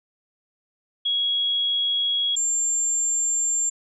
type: tone pair in turn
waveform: sine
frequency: 3322 / 7336 Hz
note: G#7 / A#8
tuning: 0 / -29 cents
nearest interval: octave + major second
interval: 1371 cents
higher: second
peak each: -20 dBFS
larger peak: neither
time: 1.05-2.36 / 2.36-3.7 s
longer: second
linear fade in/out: 10 ms
effects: none